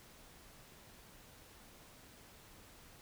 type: silence
effects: pink hiss -59 dBFS RMS until 3.01 s